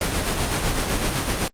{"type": "noise with tremolo", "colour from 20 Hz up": "pink", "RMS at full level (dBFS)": -21, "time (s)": [0.01, 1.48], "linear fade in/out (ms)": 2, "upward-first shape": "sine", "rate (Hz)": 7.9, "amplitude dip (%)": 40, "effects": ["low-pass 11000 Hz 12 dB/octave", "Opus 32 kbps"]}